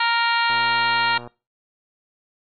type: harmonic tone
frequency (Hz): 466.2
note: A#4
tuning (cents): 0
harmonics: 2 / 3 / 4 / 5 / 6 / 7 / 8 / 9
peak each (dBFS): -21 / -24 / -26 / -29 / -28 / -32 / -33 / -28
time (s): 0-1.18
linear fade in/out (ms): 5
type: click train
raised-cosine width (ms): 1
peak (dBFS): -24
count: 94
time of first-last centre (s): 0.5-1.275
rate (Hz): 120
effects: noise-tail reverb RT60 0.3 s tail -22 dB re dry